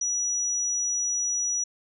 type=tone; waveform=sine; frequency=5850 Hz; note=F#8; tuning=21 cents flat; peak=-24 dBFS; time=0.01-1.64 s; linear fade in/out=5 ms; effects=none